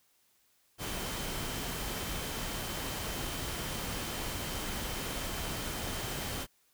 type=tone in noise; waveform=sine; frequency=3100 Hz; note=G7; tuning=20 cents flat; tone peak=-48 dBFS; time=0.78-6.47 s; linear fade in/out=50 ms; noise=pink; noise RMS=-37 dBFS; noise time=0.78-6.47 s; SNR=-14 dB; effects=white hiss -70 dBFS RMS until 6.73 s